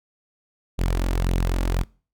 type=tone with flanger; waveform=sawtooth; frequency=44.06 Hz; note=F1; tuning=16 cents sharp; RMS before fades=-22 dBFS; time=0.78-1.84 s; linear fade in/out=20 ms; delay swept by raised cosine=0.28 to 3.58 ms; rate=1.8 Hz; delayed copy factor=+0.5; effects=noise-tail reverb RT60 0.4 s tail -25 dB re dry